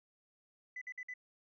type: tone bursts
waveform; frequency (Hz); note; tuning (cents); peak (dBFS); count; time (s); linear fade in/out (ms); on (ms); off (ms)
sine; 2000; B6; +21; -40; 4; 0.76-1.139; 5; 55; 53
effects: tanh soft clip ceiling -37 dBFS